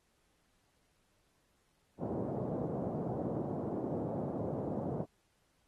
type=band-pass noise; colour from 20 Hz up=pink; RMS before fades=-37 dBFS; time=1.98-5.06 s; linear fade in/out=50 ms; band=120 to 680 Hz; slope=24 dB/octave; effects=pink hiss -75 dBFS RMS until 5.67 s + AAC 32 kbps

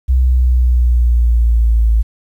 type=linear sweep; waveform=sine; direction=down; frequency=64.2 to 54.9 Hz; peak=-8 dBFS; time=0.08-2.03 s; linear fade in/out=20 ms; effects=8-bit

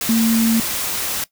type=tone in noise; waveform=sine; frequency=226.6 Hz; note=A#3; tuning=49 cents flat; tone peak=-13 dBFS; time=0.09-0.6 s; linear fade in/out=2 ms; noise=white; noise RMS=-23 dBFS; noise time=0.01-1.24 s; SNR=+7 dB; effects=noise-tail reverb RT60 0.1 s tail -18 dB re dry

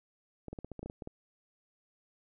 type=clicks; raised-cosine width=2 ms; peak=-28 dBFS; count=11; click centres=0.483 / 0.53 / 0.588 / 0.646 / 0.717 / 0.793 / 0.83 / 0.86 / 0.899 / 1.022 / 1.074 s; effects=none

